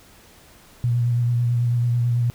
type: tone with vibrato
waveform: sine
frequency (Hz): 120.1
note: B2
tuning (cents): -48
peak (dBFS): -17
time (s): 0.84-2.3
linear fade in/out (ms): 0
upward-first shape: sine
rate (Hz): 9.1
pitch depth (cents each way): 23
effects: pink hiss -50 dBFS RMS until 2.34 s